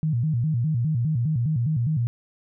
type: tone with vibrato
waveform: sine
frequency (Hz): 136.3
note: C#3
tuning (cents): -29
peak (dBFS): -20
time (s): 0.03-2.07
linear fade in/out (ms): 0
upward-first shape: square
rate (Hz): 4.9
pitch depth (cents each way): 240
effects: none